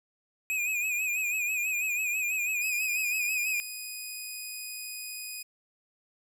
square tone with vibrato, 2489 Hz, D#7, in tune, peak -28 dBFS, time 0.5-3.6 s, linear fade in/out 0 ms, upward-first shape sine, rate 6.1 Hz, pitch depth 66 cents each way
10% pulse tone, 2489 Hz, D#7, in tune, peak -28 dBFS, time 2.61-5.43 s, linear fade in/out 10 ms
effects none

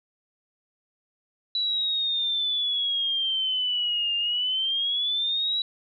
sine exponential two-way sweep, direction down then up, 3951 to 2800 to 3921 Hz, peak -23 dBFS, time 1.55-5.62 s, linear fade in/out 2 ms, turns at 4.16 s, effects none

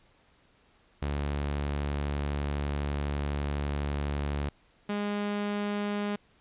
sawtooth tone pair in turn, 72 / 205.5 Hz, D2 / G#3, -34 / -18 cents, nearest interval octave + tritone, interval 1816 cents, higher second, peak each -25 dBFS, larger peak neither, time 1.02-4.49 / 4.89-6.16 s, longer first, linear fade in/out 5 ms, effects pink hiss -64 dBFS RMS until 6.4 s + resampled to 8000 Hz

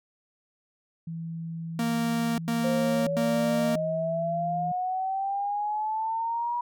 sine tone, 164.81 Hz, E3, in tune, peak -32 dBFS, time 1.07-4.72 s, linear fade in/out 5 ms
45% pulse tone bursts, 231.9 Hz, A#3, 9 cents flat, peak -25 dBFS, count 3, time 1.79-3.756 s, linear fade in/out 2 ms, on 590 ms, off 98 ms
sine exponential sweep, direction up, 523.3 to 968 Hz, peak -26 dBFS, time 2.64-6.61 s, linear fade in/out 5 ms
effects none

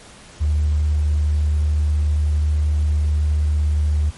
triangle tone with tanh clipping, 75.1 Hz, D2, 39 cents sharp, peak -14 dBFS, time 0.4-4.11 s, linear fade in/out 20 ms, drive 1 dB, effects pink hiss -43 dBFS RMS until 4.17 s + MP3 48 kbps

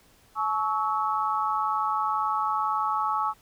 sine tone cluster, 857 / 1117 / 1299 Hz, A5 / C#6 / E6, -46 / +13 / -26 cents, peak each -28 dBFS, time 0.35-3.34 s, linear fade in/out 50 ms, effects pink hiss -59 dBFS RMS until 3.41 s

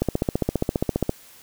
click train, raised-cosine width 2 ms, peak -7 dBFS, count 17, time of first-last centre 0.02-1.094 s, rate 14.9 Hz, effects white hiss -49 dBFS RMS until 1.42 s

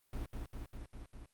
brown noise with echo, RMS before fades -40 dBFS, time 0.13-0.26 s, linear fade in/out 2 ms, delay 200 ms, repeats 5, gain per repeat -2 dB, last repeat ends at 1.26 s, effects white hiss -75 dBFS RMS until 1.33 s + Opus 32 kbps

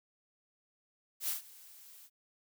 blue noise with ADSR envelope, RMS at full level -33 dBFS, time 1.2-2.1 s, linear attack 83 ms, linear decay 130 ms, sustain -22 dB, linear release 54 ms, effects none

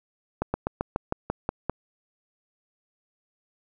slowing click train, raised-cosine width 1 ms, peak -11 dBFS, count 9, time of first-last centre 0.42-1.696 s, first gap 120 ms, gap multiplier 1.08, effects none

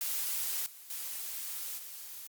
blue noise with level steps, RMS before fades -34 / -51 / -39 / -45 dBFS, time 0.01-2.27 s, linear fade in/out 2 ms, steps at 0.66 / 0.9 / 1.78 s, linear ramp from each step 2 ms, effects Opus 48 kbps

